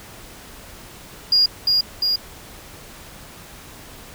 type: tone with echo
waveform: triangle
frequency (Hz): 4846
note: D#8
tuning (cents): -47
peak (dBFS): -9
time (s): 1.32-1.46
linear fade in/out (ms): 5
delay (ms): 350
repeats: 2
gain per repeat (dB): -3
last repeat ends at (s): 2.16
effects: tanh soft clip ceiling -10 dBFS + pink hiss -41 dBFS RMS until 4.14 s